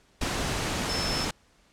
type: tone in noise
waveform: sine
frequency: 5274 Hz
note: E8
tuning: in tune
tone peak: -30 dBFS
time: 0.89-1.25 s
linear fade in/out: 5 ms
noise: pink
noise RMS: -29 dBFS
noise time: 0.21-1.31 s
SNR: -4 dB
effects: pink hiss -62 dBFS RMS until 1.72 s + low-pass 8000 Hz 12 dB/octave